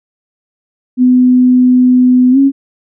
sine tone with pitch glide, 251.4 to 274.2 Hz, B3 to C#4, +31 to -19 cents, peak -4 dBFS, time 0.97-2.52 s, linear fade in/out 50 ms, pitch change +150 cents, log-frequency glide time 2.31-2.38 s, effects none

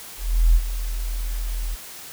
sine tone with ADSR envelope, 41.2 Hz, E1, in tune, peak -10 dBFS, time 0.17-1.76 s, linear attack 380 ms, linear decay 54 ms, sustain -13 dB, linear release 23 ms, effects white hiss -39 dBFS RMS until 2.12 s

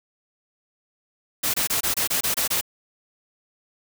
white noise bursts, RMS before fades -23 dBFS, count 9, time 1.43-2.612 s, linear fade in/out 10 ms, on 110 ms, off 24 ms, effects none

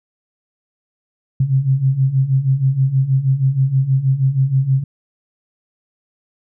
sine beating tone pair, 130 / 136.3 Hz, C3 / C#3, -11 / -29 cents, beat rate 6.3 Hz, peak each -18 / -14 dBFS, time 1.4-4.84 s, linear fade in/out 5 ms, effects none

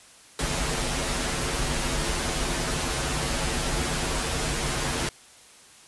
pink noise with comb filter, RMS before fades -27 dBFS, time 0.39-5.09 s, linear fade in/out 2 ms, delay 10 ms, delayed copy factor -0.9, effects white hiss -51 dBFS RMS until 5.87 s + resampled to 24000 Hz

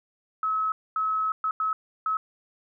sine tone bursts at uneven times, 1288 Hz, E6, 41 cents flat, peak -23 dBFS, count 5, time 0.43-0.72 / 0.96-1.32 / 1.44-1.51 / 1.6-1.73 / 2.06-2.17 s, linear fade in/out 2 ms, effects none

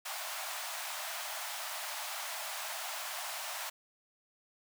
pink high-pass noise, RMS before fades -40 dBFS, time 0.05-3.7 s, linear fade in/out 10 ms, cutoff 610 Hz, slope 96 dB/octave, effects none

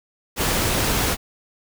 pink noise, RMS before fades -21 dBFS, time 0.36-1.17 s, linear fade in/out 50 ms, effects none

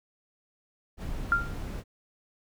brown noise, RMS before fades -35 dBFS, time 0.97-1.84 s, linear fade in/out 50 ms
sine tone with exponential decay, 1391 Hz, F6, 7 cents flat, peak -17 dBFS, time 1.32-1.55 s, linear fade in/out 1 ms, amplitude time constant 49 ms
effects none

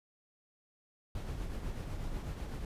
brown noise with tremolo, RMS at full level -37 dBFS, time 1.15-2.65 s, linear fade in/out 2 ms, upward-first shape triangle, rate 8.1 Hz, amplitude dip 45%, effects resampled to 32000 Hz

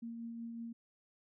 sine tone with tremolo, 231.6 Hz, A#3, 11 cents flat, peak -40 dBFS, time 0.02-0.73 s, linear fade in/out 10 ms, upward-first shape triangle, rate 5.4 Hz, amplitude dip 30%, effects none

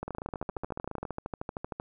two click trains, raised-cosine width 1 ms, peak -22 / -20 dBFS, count 15 / 24, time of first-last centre 0.08-1.052 / 0.03-1.799 s, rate 14.4 / 13 Hz, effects none

